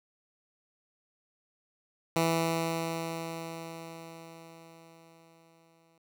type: tone with exponential decay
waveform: 10% pulse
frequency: 164.81 Hz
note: E3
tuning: in tune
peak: -16 dBFS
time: 2.16-5.98 s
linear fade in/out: 2 ms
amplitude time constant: 830 ms
effects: none